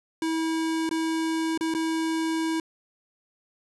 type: tone with dropouts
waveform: square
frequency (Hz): 323.3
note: E4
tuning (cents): -34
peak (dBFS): -25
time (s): 0.22-2.6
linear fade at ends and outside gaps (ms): 2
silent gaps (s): 0.892-0.911 / 1.576-1.609 / 1.74-1.748
effects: resampled to 24000 Hz